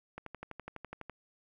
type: click train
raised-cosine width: 0.5 ms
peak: -27 dBFS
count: 12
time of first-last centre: 0.18-1.097 s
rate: 12 Hz
effects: 11-bit